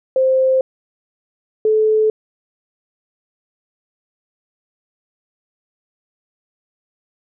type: tone pair in turn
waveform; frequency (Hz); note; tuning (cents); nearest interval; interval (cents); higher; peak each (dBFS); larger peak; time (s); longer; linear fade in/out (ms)
sine; 523.3 / 433.6; C5 / A4; 0 / -25; minor third; 325; first; -11; neither; 0.16-0.61 / 1.65-2.1; neither; 2
effects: none

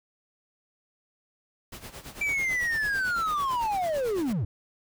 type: noise with tremolo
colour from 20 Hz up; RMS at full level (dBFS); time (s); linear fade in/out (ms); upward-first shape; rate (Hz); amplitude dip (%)
pink; -40; 1.72-4.33; 5; sine; 9; 75
type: linear sweep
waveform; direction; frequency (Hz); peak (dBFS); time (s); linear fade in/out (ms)
triangle; down; 2349 to 84.7; -23; 2.21-4.45; 5
effects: none

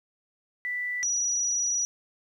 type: tone pair in turn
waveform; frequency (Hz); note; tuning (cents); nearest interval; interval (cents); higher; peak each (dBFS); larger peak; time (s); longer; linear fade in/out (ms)
sine; 1975.5 / 5837; B6 / F#8; 0 / -24; octave + perfect fifth; 1876; second; -28 / -24; second; 0.65-1.03 / 1.03-1.85; second; 0
effects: 10-bit

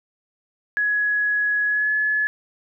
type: tone with pitch glide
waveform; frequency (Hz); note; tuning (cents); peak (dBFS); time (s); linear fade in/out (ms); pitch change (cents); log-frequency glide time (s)
sine; 1679 to 1709.3; G#6 to G#6; +18 to +49; -18; 0.77-2.27; 0; +31; 1.66-1.91
effects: none

